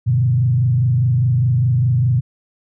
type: tone with frequency modulation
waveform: sine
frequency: 123.47 Hz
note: B2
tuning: in tune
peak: -12 dBFS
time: 0.06-2.21 s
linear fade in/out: 20 ms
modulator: 24.9 Hz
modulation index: 0.78
effects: none